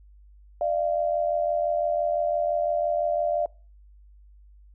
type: tone pair together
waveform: sine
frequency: 599.1 / 685 Hz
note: D5 / F5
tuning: +34 / -34 cents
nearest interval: major second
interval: 232 cents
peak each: -25 dBFS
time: 0.61-3.46 s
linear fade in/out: 2 ms
effects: noise-tail reverb RT60 0.4 s tail -25 dB re dry + added 50 Hz sine -49 dBFS peak until 4.74 s